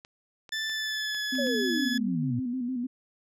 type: clicks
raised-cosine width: 0.2 ms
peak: -29 dBFS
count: 6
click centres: 0.049 / 0.492 / 0.697 / 1.147 / 1.353 / 1.47 s
type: tone with pitch glide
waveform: 20% pulse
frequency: 1760 to 1705 Hz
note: A6 to G#6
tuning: 0 to +45 cents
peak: -24 dBFS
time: 0.52-1.98 s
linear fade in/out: 5 ms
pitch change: -55 cents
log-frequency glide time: 0.7-1.2 s
type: tone with vibrato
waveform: sine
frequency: 250 Hz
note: B3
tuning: 21 cents sharp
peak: -28 dBFS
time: 1.32-2.87 s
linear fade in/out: 10 ms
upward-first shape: square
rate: 6.6 Hz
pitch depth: 62 cents each way
type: exponential sweep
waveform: sine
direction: down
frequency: 587.3 to 113.8 Hz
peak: -28 dBFS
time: 1.38-2.4 s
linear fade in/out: 10 ms
effects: low-pass 9000 Hz 12 dB/octave